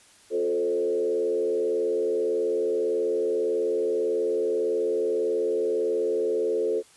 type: tone with frequency modulation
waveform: sine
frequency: 440 Hz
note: A4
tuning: in tune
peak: -22 dBFS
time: 0.3-6.83 s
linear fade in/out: 50 ms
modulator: 81.7 Hz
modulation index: 0.96
effects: white hiss -55 dBFS RMS until 6.96 s + resampled to 24000 Hz